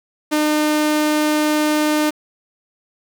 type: tone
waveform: sawtooth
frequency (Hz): 303.1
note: D#4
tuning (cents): -45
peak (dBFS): -11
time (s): 0.31-2.11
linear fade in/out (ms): 20
effects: 7-bit